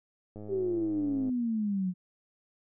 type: click train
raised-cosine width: 2 ms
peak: -31 dBFS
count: 99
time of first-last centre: 0.36-1.293 s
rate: 105 Hz
type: exponential sweep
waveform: sine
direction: down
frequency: 400 to 178 Hz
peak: -27 dBFS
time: 0.48-1.94 s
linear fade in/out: 50 ms
effects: none